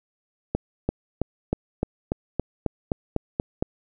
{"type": "accelerating click train", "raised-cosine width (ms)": 2, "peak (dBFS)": -9, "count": 12, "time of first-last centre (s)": [0.55, 3.625], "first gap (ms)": 340, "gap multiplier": 0.96, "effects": []}